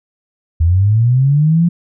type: linear sweep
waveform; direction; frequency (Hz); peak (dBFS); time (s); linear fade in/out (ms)
sine; up; 78.5 to 174.61; -8; 0.6-1.69; 10
effects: none